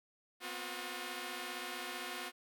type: tone cluster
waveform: 5% pulse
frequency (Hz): 243.6 / 259 / 359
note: B3 / C4 / F4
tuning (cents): -24 / -17 / +48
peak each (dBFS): -37 / -36 / -31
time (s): 0.4-2.32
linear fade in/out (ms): 50
effects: none